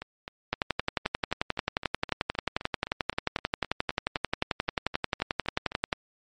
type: two click trains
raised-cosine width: 0.3 ms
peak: -9 / -20 dBFS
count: 62 / 23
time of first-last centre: 0.53-5.928 / 0.02-5.719 s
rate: 11.3 / 3.86 Hz
effects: MP3 48 kbps